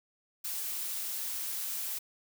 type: noise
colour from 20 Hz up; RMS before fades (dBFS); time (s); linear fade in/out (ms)
blue; -36; 0.44-1.99; 10
effects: none